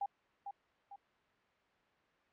sine tone with echo, 803 Hz, G5, 41 cents sharp, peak -34 dBFS, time 0.01-0.06 s, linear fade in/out 5 ms, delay 450 ms, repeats 2, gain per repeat -7 dB, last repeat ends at 0.96 s, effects white hiss -71 dBFS RMS until 2.32 s + low-pass 2000 Hz 12 dB/octave

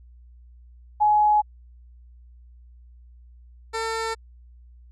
sine / 15% pulse tone pair in turn, 842 / 449.5 Hz, G#5 / A4, +24 / +37 cents, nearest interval major seventh, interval 1087 cents, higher first, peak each -15 / -19 dBFS, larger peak first, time 1-1.42 / 3.73-4.15 s, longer neither, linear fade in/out 20 ms, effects added 60 Hz sine -46 dBFS peak until 4.91 s + resampled to 22050 Hz

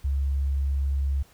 sine tone, 69 Hz, C#2, 7 cents flat, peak -22 dBFS, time 0.04-1.23 s, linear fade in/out 10 ms, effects pink hiss -57 dBFS RMS until 1.33 s

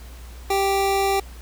square tone pair together, 392.3 / 784 Hz, G4 / G5, +1 / 0 cents, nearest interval octave, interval 1199 cents, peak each -22 dBFS, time 0.5-1.2 s, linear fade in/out 5 ms, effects added 60 Hz sine -37 dBFS peak until 1.41 s + pink hiss -47 dBFS RMS until 1.41 s

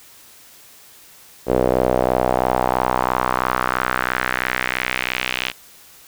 sawtooth tone with band-pass filter sweep, 63 Hz, B1, 35 cents sharp, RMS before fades -20 dBFS, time 1.46-5.53 s, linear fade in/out 50 ms, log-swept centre 480 to 2900 Hz, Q 2.4, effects white hiss -46 dBFS RMS until 6.07 s

